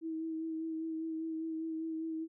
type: tone with vibrato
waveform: sine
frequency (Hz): 321.9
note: E4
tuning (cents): -41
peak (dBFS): -35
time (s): 0.01-2.28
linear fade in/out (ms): 50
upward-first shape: sine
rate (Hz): 5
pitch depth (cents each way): 20
effects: none